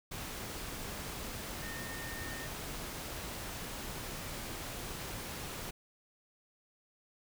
sine tone in noise, 1829 Hz, A#6, 33 cents flat, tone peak -45 dBFS, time 1.62-2.47 s, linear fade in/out 10 ms, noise pink, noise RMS -42 dBFS, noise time 0.11-5.71 s, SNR -6 dB, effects none

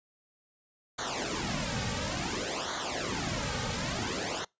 pink noise with flanger, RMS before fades -33 dBFS, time 0.98-4.45 s, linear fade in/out 10 ms, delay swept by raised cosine 0.38 to 2.98 ms, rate 0.57 Hz, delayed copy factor -0.95, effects noise-tail reverb RT60 0.2 s tail -25 dB re dry + resampled to 16000 Hz

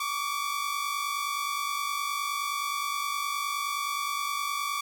sawtooth tone pair together, 1126.4 / 1176 Hz, C#6 / D6, +27 / +2 cents, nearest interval minor second, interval 75 cents, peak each -28 dBFS, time 0-4.81 s, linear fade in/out 5 ms, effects none

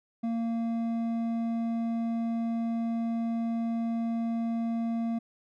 triangle tone with hard clipping, 230 Hz, A#3, 23 cents flat, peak -29 dBFS, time 0.23-5.19 s, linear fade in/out 10 ms, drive 10 dB, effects none

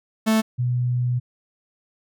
45% pulse / sine tone pair in turn, 220 / 123.47 Hz, A3 / B2, 0 / 0 cents, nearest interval minor seventh, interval 1000 cents, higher first, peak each -16 / -19 dBFS, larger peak first, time 0.26-0.42 / 0.58-1.2 s, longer second, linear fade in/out 20 ms, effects none

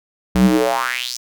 square tone with high-pass filter sweep, 62 Hz, B1, 7 cents sharp, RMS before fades -17 dBFS, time 0.35-1.17 s, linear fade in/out 5 ms, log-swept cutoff 120 to 6100 Hz, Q 4.4, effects none

